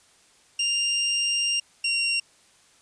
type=tone pair in turn; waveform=25% pulse; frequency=2794 / 2760 Hz; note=F7 / F7; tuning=0 / -21 cents; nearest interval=unison; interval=21 cents; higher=first; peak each=-18 / -18 dBFS; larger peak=neither; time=0.59-1.6 / 1.84-2.2 s; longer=first; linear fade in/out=5 ms; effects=white hiss -58 dBFS RMS until 2.81 s + resampled to 22050 Hz